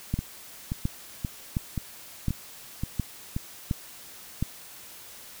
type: two click trains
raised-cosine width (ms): 5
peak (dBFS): -13 / -16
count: 7 / 7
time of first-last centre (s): 0.14-4.426 / 0.19-3.365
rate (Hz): 1.4 / 1.89
effects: white hiss -46 dBFS RMS until 5.4 s